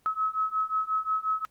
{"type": "beating tone pair", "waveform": "sine", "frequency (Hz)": [1283, 1288.6], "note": ["E6", "E6"], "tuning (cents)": [-47, -40], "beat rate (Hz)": 5.6, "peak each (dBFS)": [-29, -28], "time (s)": [0.06, 1.45], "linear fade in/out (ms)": 0, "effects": ["pink hiss -66 dBFS RMS until 1.5 s", "Opus 24 kbps"]}